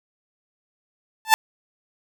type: tone with exponential growth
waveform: sawtooth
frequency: 881 Hz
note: A5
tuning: 2 cents sharp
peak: -3 dBFS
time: 1.25-1.34 s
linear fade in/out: 0 ms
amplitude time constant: 19 ms
effects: none